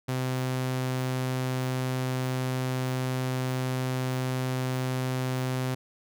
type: tone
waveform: sawtooth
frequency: 128.8 Hz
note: C3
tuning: 27 cents flat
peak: -23 dBFS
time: 0.08-5.75 s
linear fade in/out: 10 ms
effects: none